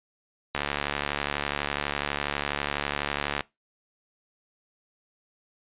click train, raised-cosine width 0.3 ms, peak -10 dBFS, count 207, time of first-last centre 0.55-3.407 s, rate 72.1 Hz, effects noise-tail reverb RT60 0.2 s tail -21 dB re dry + resampled to 8000 Hz

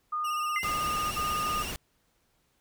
sine tone bursts, 1224 Hz, D#6, 29 cents flat, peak -28 dBFS, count 3, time 0.12-1.63 s, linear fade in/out 10 ms, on 470 ms, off 50 ms
sawtooth tone with vibrato, 2773 Hz, F7, 13 cents flat, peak -34 dBFS, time 0.24-1.72 s, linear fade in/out 10 ms, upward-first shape sine, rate 16 Hz, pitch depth 67 cents each way
sine tone with exponential decay, 2070 Hz, C7, 19 cents flat, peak -26 dBFS, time 0.56-0.97 s, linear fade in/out 1 ms, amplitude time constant 87 ms
pink noise, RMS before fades -37 dBFS, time 0.63-1.76 s, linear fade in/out 0 ms
effects pink hiss -71 dBFS RMS until 2.6 s

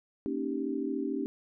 sine chord, Eb dominant seventh, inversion second, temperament equal, 233.1 / 277.2 / 311.1 / 392 Hz, Bb3 / Db4 / Eb4 / G4, 0 / 0 / 0 / 0 cents, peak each -38 / -33 / -36 / -36 dBFS, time 0.26-1.26 s, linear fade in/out 0 ms, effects none

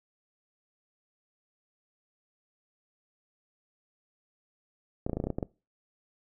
clicks, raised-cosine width 2 ms, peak -17 dBFS, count 10, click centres 5.065 / 5.096 / 5.132 / 5.17 / 5.201 / 5.24 / 5.27 / 5.303 / 5.385 / 5.428 s, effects noise-tail reverb RT60 0.3 s tail -22 dB re dry

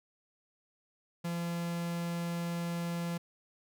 45% pulse tone, 170.9 Hz, F3, 37 cents flat, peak -33 dBFS, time 1.24-3.18 s, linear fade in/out 10 ms, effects none

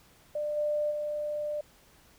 sine tone with level steps, 596 Hz, D5, 25 cents sharp, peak -29 / -26 / -30 dBFS, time 0.35-1.61 s, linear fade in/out 5 ms, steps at 0.56 / 0.9 s, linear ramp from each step 20 ms, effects pink hiss -60 dBFS RMS until 2.18 s

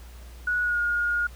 sine tone with pitch glide, 1464 to 1428.9 Hz, F#6 to F6, -19 to +39 cents, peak -22 dBFS, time 0.47-1.27 s, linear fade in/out 5 ms, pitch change -42 cents, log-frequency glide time 0.62-0.79 s, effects added 60 Hz sine -41 dBFS peak until 1.35 s + pink hiss -52 dBFS RMS until 1.35 s

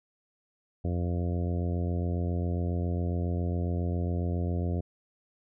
harmonic tone, 87.31 Hz, F2, in tune, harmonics 1 / 2 / 3 / 4 / 5 / 6 / 7 / 8, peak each -28 / -34 / -38 / -40 / -42 / -44 / -45 / -46 dBFS, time 0.84-4.81 s, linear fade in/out 10 ms, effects none

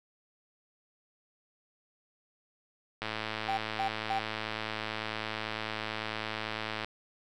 click train, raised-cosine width 0.3 ms, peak -18 dBFS, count 418, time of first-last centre 3.02-6.846 s, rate 109 Hz
triangle tone bursts, 780 Hz, G5, 9 cents flat, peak -27 dBFS, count 3, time 3.48-4.194 s, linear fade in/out 10 ms, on 98 ms, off 210 ms
effects none

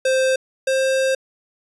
square tone pair in turn, 523.3 / 529.4 Hz, C5 / C5, 0 / +20 cents, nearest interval unison, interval 20 cents, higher second, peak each -16 / -17 dBFS, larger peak first, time 0.05-0.36 / 0.67-1.15 s, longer second, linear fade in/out 5 ms, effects resampled to 24000 Hz

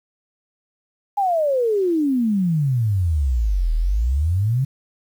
sine exponential two-way sweep, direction down then up, 830.6 to 38.25 to 139.7 Hz, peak -16 dBFS, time 1.17-4.65 s, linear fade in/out 10 ms, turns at 3.74 s, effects 8-bit

